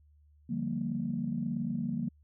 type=chord; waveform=sine; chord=G minor seventh; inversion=second; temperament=equal; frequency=146.83 / 174.61 / 196 / 233.1 Hz; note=D3 / F3 / G3 / Bb3; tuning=0 / 0 / 0 / 0 cents; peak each=-38 / -37 / -37 / -33 dBFS; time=0.49-2.09 s; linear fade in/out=10 ms; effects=tanh soft clip ceiling -20 dBFS + added 74 Hz sine -59 dBFS peak until 2.23 s